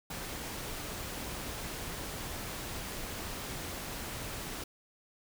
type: noise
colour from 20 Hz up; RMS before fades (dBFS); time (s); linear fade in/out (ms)
pink; -40; 0.1-4.64; 5
effects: none